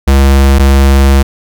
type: tone pair in turn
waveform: square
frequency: 68.3 / 68.3 Hz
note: C#2 / C#2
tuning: -25 / -25 cents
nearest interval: unison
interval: 0 cents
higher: neither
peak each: -4 dBFS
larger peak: neither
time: 0.07-0.59 / 0.59-1.23 s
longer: second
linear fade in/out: 10 ms
effects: none